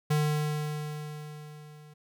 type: tone with level ramp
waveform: square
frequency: 150.6 Hz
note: D3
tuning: 44 cents sharp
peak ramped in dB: -23 to -50 dBFS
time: 0.1-1.94 s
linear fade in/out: 10 ms
effects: none